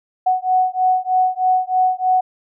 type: beating tone pair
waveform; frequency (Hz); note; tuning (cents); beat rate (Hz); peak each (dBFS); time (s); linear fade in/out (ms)
sine; 740 / 743.2; F#5 / F#5; 0 / +7; 3.2; -17; 0.26-2.21; 10
effects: none